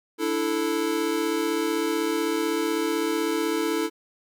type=chord; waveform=square; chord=D suspended second; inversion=none; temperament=equal; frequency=293.7 / 329.6 / 440 Hz; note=D4 / E4 / A4; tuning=0 / 0 / 0 cents; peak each=-31 / -27 / -28 dBFS; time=0.18-3.9 s; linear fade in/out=50 ms; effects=none